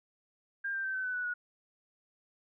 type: tone with pitch steps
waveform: sine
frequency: 1600 / 1575.2 / 1550.9 / 1526.9 / 1503.2 / 1480 / 1457.1 Hz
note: G6 / G6 / G6 / G6 / F#6 / F#6 / F#6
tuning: +35 / +8 / -19 / -46 / +27 / 0 / -27 cents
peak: -32 dBFS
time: 0.64-1.34 s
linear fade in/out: 10 ms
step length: 100 ms
effects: none